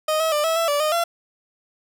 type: tone with pitch steps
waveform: 30% pulse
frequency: 621 / 643 / 595 / 650 / 665 / 580 / 614 / 681 Hz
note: D#5 / E5 / D5 / E5 / E5 / D5 / D#5 / F5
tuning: -3 / -43 / +22 / -24 / +15 / -22 / -23 / -44 cents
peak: -16 dBFS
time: 0.08-1.04 s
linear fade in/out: 5 ms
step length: 120 ms
effects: none